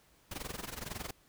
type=noise with amplitude modulation; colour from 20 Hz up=pink; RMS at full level=-39 dBFS; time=0.31-1.11 s; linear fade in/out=5 ms; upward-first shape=sine; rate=21.8 Hz; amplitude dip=85%; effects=pink hiss -66 dBFS RMS until 1.28 s